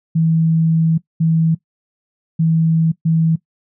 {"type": "tone bursts at uneven times", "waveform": "sine", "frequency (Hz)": 162.4, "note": "E3", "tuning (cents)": -26, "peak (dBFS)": -11, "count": 4, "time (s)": [[0.15, 0.98], [1.2, 1.55], [2.39, 2.92], [3.05, 3.36]], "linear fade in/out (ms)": 10, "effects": ["noise-tail reverb RT60 0.1 s tail -19 dB re dry"]}